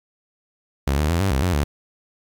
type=tone with pitch steps; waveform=sawtooth; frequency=69.1 / 75.6 / 84.6 / 97.3 / 66.6 / 90 / 72.7 Hz; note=C#2 / D#2 / E2 / G2 / C2 / F#2 / D2; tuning=-5 / -49 / +45 / -12 / +31 / -47 / -17 cents; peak=-14 dBFS; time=0.87-1.64 s; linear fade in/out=5 ms; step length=110 ms; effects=9-bit